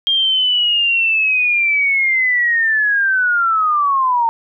sine linear sweep, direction down, 3222 to 905 Hz, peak -12 dBFS, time 0.07-4.29 s, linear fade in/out 0 ms, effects none

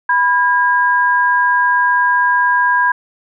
sine tone pair together, 987.8 / 1623.5 Hz, B5 / G#6, 0 / -40 cents, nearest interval major sixth, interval 860 cents, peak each -13 dBFS, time 0.09-2.92 s, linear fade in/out 5 ms, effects none

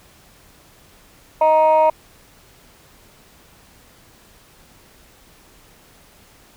sine tone pair together, 625.6 / 938 Hz, D#5 / A#5, +9 / +11 cents, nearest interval perfect fifth, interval 702 cents, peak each -12 dBFS, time 1.41-1.9 s, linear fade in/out 5 ms, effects tanh soft clip ceiling -7 dBFS + pink hiss -50 dBFS RMS until 6.56 s

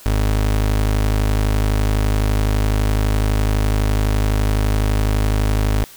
30% pulse tone, 51.91 Hz, G#1, in tune, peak -12 dBFS, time 0.06-5.84 s, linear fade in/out 0 ms, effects white hiss -42 dBFS RMS until 5.96 s

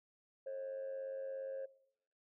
sine tone with amplitude modulation, 537 Hz, C5, 45 cents sharp, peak -36 dBFS, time 0.46-1.66 s, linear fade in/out 10 ms, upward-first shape sine, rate 97.2 Hz, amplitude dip 60%, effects noise-tail reverb RT60 0.7 s tail -21 dB re dry + tanh soft clip ceiling -37 dBFS

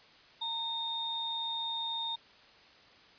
sine tone pair together, 918 / 3672 Hz, A#5 / A#7, -27 / -27 cents, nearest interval 2 octaves, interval 2400 cents, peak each -39 / -34 dBFS, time 0.41-2.16 s, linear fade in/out 10 ms, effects white hiss -58 dBFS RMS until 3.18 s + resampled to 11025 Hz

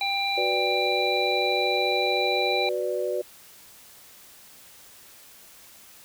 harmonic tone, 791 Hz, G5, 15 cents sharp, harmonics 1 / 3 / 5, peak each -28 / -28 / -28 dBFS, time 0.01-2.69 s, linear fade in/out 2 ms
sine chord, B minor, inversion second, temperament equal, 370 / 493.9 / 587.3 Hz, F#4 / B4 / D5, 0 / 0 / 0 cents, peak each -29 dBFS, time 0.37-3.22 s, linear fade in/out 10 ms
effects white hiss -50 dBFS RMS until 6.04 s

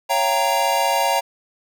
square chord, G half-diminished seventh, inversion second, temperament equal with one note detuned, 554.4 / 688.8 / 784 / 932.3 Hz, Db5 / F5 / G5 / Bb5, 0 / -24 / 0 / 0 cents, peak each -25 / -24 / -24 / -21 dBFS, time 0.09-1.21 s, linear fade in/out 20 ms, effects none

